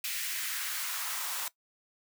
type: noise with high-pass filter sweep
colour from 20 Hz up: white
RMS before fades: -35 dBFS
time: 0.04-1.48 s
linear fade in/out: 2 ms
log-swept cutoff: 2200 to 880 Hz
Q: 1.8
effects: noise-tail reverb RT60 0.1 s tail -18 dB re dry